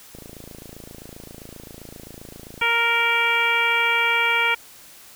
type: click train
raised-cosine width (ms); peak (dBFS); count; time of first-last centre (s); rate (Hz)
2; -26; 69; 0.15-2.614; 27.6
type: harmonic tone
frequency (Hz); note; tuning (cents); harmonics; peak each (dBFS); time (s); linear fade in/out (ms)
466.2; A#4; 0; 1 / 2 / 3 / 4 / 5 / 6 / 7; -31 / -25 / -24 / -28 / -20 / -29 / -30; 2.61-4.55; 10
effects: white hiss -46 dBFS RMS until 5.15 s